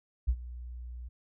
sine tone with ADSR envelope, 60.7 Hz, B1, 29 cents flat, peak -21 dBFS, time 0.27-1.09 s, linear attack 20 ms, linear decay 61 ms, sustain -18 dB, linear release 14 ms, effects none

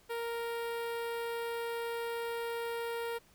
sawtooth tone with notch filter, 466.2 Hz, A#4, in tune, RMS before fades -37 dBFS, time 0.09-3.19 s, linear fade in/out 20 ms, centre 6400 Hz, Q 0.83, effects pink hiss -64 dBFS RMS until 3.34 s

